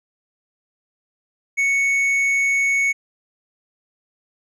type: tone with tanh clipping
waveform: sine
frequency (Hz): 2217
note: C#7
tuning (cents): 0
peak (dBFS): -17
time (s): 1.57-2.93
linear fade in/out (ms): 20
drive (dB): 6
effects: none